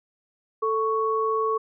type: tone pair together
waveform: sine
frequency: 441.7 / 1111.1 Hz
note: A4 / C#6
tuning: +7 / +4 cents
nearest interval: octave + major third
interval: 1597 cents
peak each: -24 dBFS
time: 0.62-1.58 s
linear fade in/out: 10 ms
effects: none